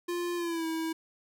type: tone with pitch glide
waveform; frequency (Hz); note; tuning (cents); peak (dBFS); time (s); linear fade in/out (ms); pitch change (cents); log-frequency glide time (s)
square; 349.2 to 323.9; F4 to E4; 0 to -30; -31; 0.08-0.93; 10; -130; 0.36-0.66
effects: none